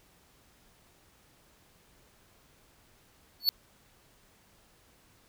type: tone with exponential growth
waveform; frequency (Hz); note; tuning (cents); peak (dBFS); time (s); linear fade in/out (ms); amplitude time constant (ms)
square; 4435; C#8; 0; -18; 3.4-3.49; 0; 18
effects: pink hiss -63 dBFS RMS until 5.28 s